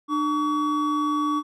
triangle tone pair together, 300.1 / 1134.3 Hz, D4 / C#6, +38 / +39 cents, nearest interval octave + major seventh, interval 2301 cents, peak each -22 / -22 dBFS, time 0.08-1.43 s, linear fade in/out 50 ms, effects none

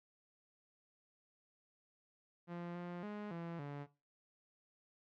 sawtooth tone with pitch steps, 173.1 / 175.5 / 208.3 / 168.6 / 143.5 Hz, F3 / F3 / G#3 / E3 / D3, -15 / +9 / +5 / +39 / -40 cents, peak -39 dBFS, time 2.47-3.87 s, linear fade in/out 50 ms, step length 280 ms, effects noise-tail reverb RT60 0.3 s tail -18 dB re dry + low-pass 2000 Hz 12 dB/octave

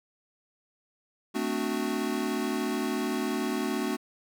square chord, D dominant seventh, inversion second, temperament equal with one note detuned, 220 / 256.7 / 293.7 / 370 Hz, A3 / C4 / D4 / F#4, 0 / -33 / 0 / 0 cents, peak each -34 dBFS, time 1.34-3.97 s, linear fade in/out 20 ms, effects none

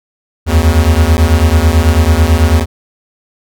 square beating tone pair, 75.6 / 84.7 Hz, D#2 / E2, -49 / +48 cents, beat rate 9.1 Hz, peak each -10 dBFS, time 0.46-2.66 s, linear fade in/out 50 ms, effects none

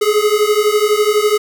square beating tone pair, 415.3 / 427.3 Hz, G#4 / G#4, 0 / +49 cents, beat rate 12 Hz, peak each -15 dBFS, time 0.01-1.38 s, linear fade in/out 10 ms, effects none

